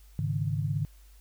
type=chord; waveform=sine; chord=Ab suspended fourth; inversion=none; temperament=just; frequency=103.83 / 138.43 / 155.74 Hz; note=Ab2 / Db3 / Eb3; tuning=0 / -2 / +2 cents; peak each=-31 dBFS; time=0.19-0.85 s; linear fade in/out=0 ms; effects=added 50 Hz sine -51 dBFS peak until 1.2 s + white hiss -63 dBFS RMS until 1.2 s